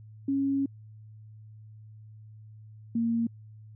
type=tone pair in turn; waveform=sine; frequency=275.4 / 230.9 Hz; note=C#4 / A#3; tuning=-11 / -16 cents; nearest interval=minor third; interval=305 cents; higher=first; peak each=-24 dBFS; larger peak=neither; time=0.28-0.66 / 2.95-3.27 s; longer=first; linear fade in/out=5 ms; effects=added 108 Hz sine -46 dBFS peak until 3.75 s